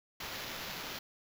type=noise with sample-and-hold; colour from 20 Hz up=violet; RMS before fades=-42 dBFS; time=0.2-0.99 s; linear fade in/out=5 ms; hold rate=8820 Hz; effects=none